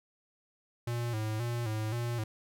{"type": "tone with vibrato", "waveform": "square", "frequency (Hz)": 113.7, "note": "A#2", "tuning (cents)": -43, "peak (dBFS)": -32, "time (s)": [0.87, 2.24], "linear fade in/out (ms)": 5, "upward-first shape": "square", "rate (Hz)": 1.9, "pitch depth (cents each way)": 80, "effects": []}